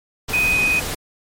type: tone in noise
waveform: sine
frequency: 2500 Hz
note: D#7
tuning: 8 cents sharp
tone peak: -15 dBFS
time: 0.33-0.8 s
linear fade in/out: 10 ms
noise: pink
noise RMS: -26 dBFS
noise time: 0.28-0.95 s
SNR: +8 dB
effects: MP3 64 kbps